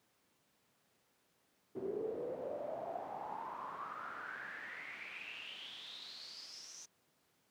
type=noise with band-pass filter sweep; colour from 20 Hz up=brown; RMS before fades=-45 dBFS; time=1.75-6.86 s; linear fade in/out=10 ms; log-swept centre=370 to 6200 Hz; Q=8.5; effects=pink hiss -75 dBFS RMS until 7.5 s + high-pass 150 Hz 12 dB/octave